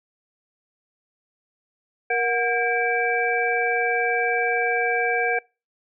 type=tone cluster; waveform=sine; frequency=471.4 / 732 / 1611 / 2318 Hz; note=A#4 / F#5 / G6 / D7; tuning=+19 / -19 / +47 / -23 cents; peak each=-25 dBFS; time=2.1-5.39 s; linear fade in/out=5 ms; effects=noise-tail reverb RT60 0.3 s tail -26 dB re dry